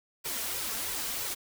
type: noise with flanger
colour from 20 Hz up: white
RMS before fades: -34 dBFS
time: 0.24-1.35 s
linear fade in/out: 20 ms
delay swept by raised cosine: 2 to 4.5 ms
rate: 3 Hz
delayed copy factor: +0.75
effects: none